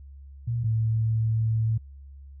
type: tone pair in turn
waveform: sine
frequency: 117.6 / 111.66 Hz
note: A#2 / A2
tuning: +16 / +26 cents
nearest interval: minor second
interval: 90 cents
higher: first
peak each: -24 / -21 dBFS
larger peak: second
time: 0.47-0.64 / 0.64-1.78 s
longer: second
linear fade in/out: 10 ms
effects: added 69 Hz sine -42 dBFS peak until 2.4 s